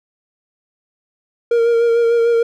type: tone with vibrato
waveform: triangle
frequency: 466.2 Hz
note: A#4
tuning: in tune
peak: -9 dBFS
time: 1.51-2.43 s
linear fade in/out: 5 ms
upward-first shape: sine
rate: 6.7 Hz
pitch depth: 23 cents each way
effects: none